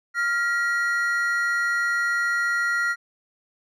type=tone pair together; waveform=triangle; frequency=1396.9 / 1911.5 Hz; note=F6 / A#6; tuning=0 / +43 cents; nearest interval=perfect fourth; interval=543 cents; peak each=-21 / -23 dBFS; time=0.14-2.96 s; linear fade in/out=50 ms; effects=none